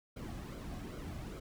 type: noise with flanger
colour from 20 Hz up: brown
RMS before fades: -44 dBFS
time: 0.16-1.4 s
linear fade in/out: 10 ms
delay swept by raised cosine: 1.1 to 2.2 ms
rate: 2.5 Hz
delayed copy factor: -0.6
effects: none